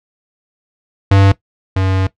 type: tone pair in turn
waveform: square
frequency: 98 / 94.88 Hz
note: G2 / F#2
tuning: 0 / +44 cents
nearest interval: minor second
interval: 56 cents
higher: first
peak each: -7 / -13 dBFS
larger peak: first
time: 1.11-1.32 / 1.76-2.07 s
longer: second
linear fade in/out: 5 ms
effects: noise-tail reverb RT60 0.1 s tail -17 dB re dry + low-pass 4000 Hz 12 dB/octave